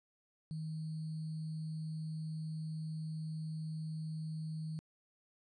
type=tone with sample-and-hold; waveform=sine; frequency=157.8 Hz; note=D#3; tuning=25 cents sharp; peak=-38 dBFS; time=0.51-4.79 s; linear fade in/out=0 ms; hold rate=4410 Hz; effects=resampled to 22050 Hz